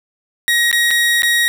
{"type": "tone with dropouts", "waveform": "30% pulse", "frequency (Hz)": 1890, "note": "A#6", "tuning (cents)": 23, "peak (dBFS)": -9, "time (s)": [0.48, 1.48], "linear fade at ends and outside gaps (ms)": 0, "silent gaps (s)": [[0.714, 0.728], [0.907, 0.911], [1.221, 1.232]], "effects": ["7-bit"]}